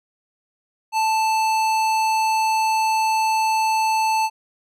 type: tone with hard clipping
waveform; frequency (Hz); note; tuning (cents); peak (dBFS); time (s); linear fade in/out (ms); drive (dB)
sine; 880; A5; 0; -19; 0.92-4.3; 50; 17
effects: none